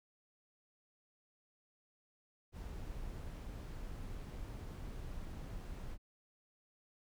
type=noise; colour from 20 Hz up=brown; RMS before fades=-45 dBFS; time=2.52-5.98 s; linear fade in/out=50 ms; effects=none